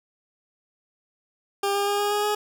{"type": "tone with pitch steps", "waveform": "20% pulse", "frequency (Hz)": [399.5, 403.2, 407, 410.7, 414.5, 418.4], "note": ["G4", "G4", "G#4", "G#4", "G#4", "G#4"], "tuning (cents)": [33, 49, -35, -19, -3, 13], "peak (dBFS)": -17, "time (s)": [1.63, 2.35], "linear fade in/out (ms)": 5, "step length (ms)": 120, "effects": []}